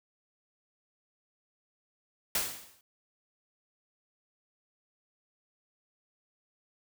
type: noise with exponential decay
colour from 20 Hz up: white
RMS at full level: -27 dBFS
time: 2.35-2.81 s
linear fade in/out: 2 ms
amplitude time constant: 100 ms
effects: none